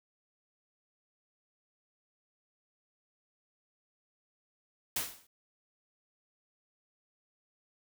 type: noise with exponential decay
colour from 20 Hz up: white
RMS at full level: -29 dBFS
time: 4.96-5.27 s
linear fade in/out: 5 ms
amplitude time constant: 67 ms
effects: none